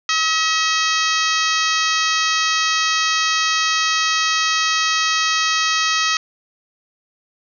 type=harmonic tone; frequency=640 Hz; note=D#5; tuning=49 cents sharp; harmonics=2 / 3 / 4 / 5 / 6 / 7 / 8 / 9 / 10; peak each=-21 / -23 / -24 / -25 / -26 / -26 / -27 / -28 / -28 dBFS; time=0.09-6.17 s; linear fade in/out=2 ms; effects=none